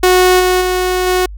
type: tone with level steps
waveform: sawtooth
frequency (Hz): 366.4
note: F#4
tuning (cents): -17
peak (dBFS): -3 / -6 / -9 / -7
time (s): 0.03-1.26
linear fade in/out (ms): 5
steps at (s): 0.39 / 0.6 / 1.06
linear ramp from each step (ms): 20
effects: added 50 Hz sine -26 dBFS peak until 1.37 s